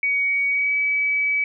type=tone with pitch glide; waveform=sine; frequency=2251 to 2286 Hz; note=C#7 to D7; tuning=+26 to -47 cents; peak=-18 dBFS; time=0.03-1.44 s; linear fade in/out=2 ms; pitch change=+27 cents; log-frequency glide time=0.48-0.75 s; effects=none